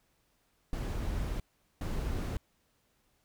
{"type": "noise bursts at uneven times", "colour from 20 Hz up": "brown", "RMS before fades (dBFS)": -34, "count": 2, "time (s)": [[0.73, 1.4], [1.81, 2.37]], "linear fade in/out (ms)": 2, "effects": ["pink hiss -73 dBFS RMS until 3.24 s"]}